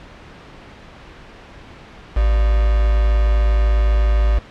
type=tone with quantisation; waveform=sine; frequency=53.8 Hz; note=A1; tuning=38 cents flat; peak=-12 dBFS; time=2.16-4.39 s; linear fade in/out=10 ms; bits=4; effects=pink hiss -40 dBFS RMS until 4.5 s + low-pass 3000 Hz 12 dB/octave